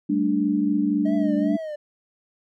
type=chord; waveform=sine; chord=G suspended second; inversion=none; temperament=equal; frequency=196 / 220 / 293.7 Hz; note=G3 / A3 / D4; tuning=0 / 0 / 0 cents; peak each=-25 / -25 / -21 dBFS; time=0.09-1.57 s; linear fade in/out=10 ms
type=tone with vibrato; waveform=triangle; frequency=628 Hz; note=D#5; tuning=16 cents sharp; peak=-27 dBFS; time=1.05-1.76 s; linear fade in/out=10 ms; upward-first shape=triangle; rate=2.5 Hz; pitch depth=110 cents each way
effects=none